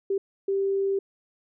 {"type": "tone bursts at uneven times", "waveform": "sine", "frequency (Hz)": 392, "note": "G4", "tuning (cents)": 0, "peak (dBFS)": -22, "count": 2, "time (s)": [[0.1, 0.18], [0.48, 0.99]], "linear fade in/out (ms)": 5, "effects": []}